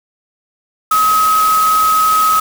sine tone in noise, 1273 Hz, D#6, 39 cents sharp, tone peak -9 dBFS, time 0.91-2.4 s, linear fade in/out 5 ms, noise white, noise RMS -22 dBFS, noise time 0.91-2.4 s, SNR +10 dB, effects none

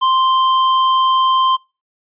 square tone, 1045 Hz, C6, 2 cents flat, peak -12 dBFS, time 0.01-1.57 s, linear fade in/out 20 ms, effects noise-tail reverb RT60 0.3 s tail -26 dB re dry + resampled to 8000 Hz

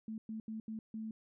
sine tone bursts at uneven times, 220 Hz, A3, in tune, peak -39 dBFS, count 5, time 0.08-0.18 / 0.29-0.4 / 0.48-0.6 / 0.68-0.79 / 0.94-1.11 s, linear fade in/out 2 ms, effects none

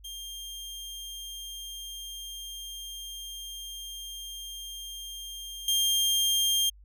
sawtooth tone with level steps, 3200 Hz, G7, 35 cents sharp, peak -35 / -20 dBFS, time 0.04-6.7 s, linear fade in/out 10 ms, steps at 5.68 s, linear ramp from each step 2 ms, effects added 50 Hz sine -50 dBFS peak until 6.84 s

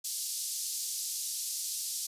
pink band-pass noise, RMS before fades -36 dBFS, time 0.04-2.07 s, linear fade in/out 10 ms, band 4800 to 13000 Hz, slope 24 dB/octave, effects resampled to 32000 Hz

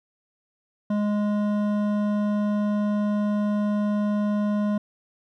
sine tone with hard clipping, 207.7 Hz, G#3, in tune, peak -23 dBFS, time 0.9-4.78 s, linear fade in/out 5 ms, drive 11 dB, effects none

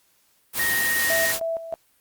white noise, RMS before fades -25 dBFS, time 0.53-1.4 s, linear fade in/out 50 ms
sine tone, 1864.7 Hz, A#6, in tune, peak -22 dBFS, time 0.59-1.32 s, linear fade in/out 5 ms
sine tone with tremolo, 659.3 Hz, E5, in tune, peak -23 dBFS, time 1.1-1.74 s, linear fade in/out 0 ms, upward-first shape square, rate 3.2 Hz, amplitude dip 70%
effects white hiss -63 dBFS RMS until 2 s + Opus 48 kbps

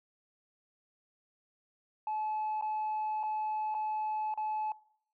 sine tone with dropouts, 860 Hz, A5, 40 cents flat, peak -30 dBFS, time 2.07-4.72 s, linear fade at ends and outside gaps 2 ms, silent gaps 2.612-2.623 / 3.231-3.235 / 3.743-3.748 / 4.34-4.375 s, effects noise-tail reverb RT60 0.7 s tail -23 dB re dry + tanh soft clip ceiling -29 dBFS

